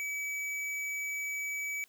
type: tone with tanh clipping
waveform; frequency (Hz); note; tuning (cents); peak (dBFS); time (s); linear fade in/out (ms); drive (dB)
sine; 2286; D7; -47; -35; 0-1.84; 0; 17
effects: white hiss -65 dBFS RMS until 1.88 s